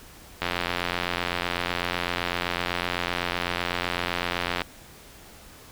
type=click train; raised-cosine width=0.3 ms; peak=-9 dBFS; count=370; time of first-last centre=0.42-4.618 s; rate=87.9 Hz; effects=pink hiss -48 dBFS RMS until 5.71 s